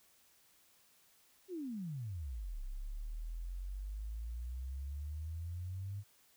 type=exponential two-way sweep; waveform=sine; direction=down then up; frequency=392 to 32.7 to 102.8 Hz; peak=-39 dBFS; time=1.48-6.04 s; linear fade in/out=50 ms; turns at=2.62 s; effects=white hiss -68 dBFS RMS until 6.36 s